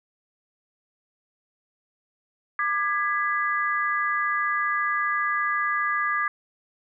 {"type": "chord", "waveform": "sine", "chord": "G# diminished", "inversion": "second", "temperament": "just", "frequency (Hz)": [1196.1, 1661.2, 1993.5], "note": ["D6", "G#6", "B6"], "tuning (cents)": [31, 0, 16], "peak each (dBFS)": [-25, -26, -30], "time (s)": [2.59, 6.28], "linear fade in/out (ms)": 2, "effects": []}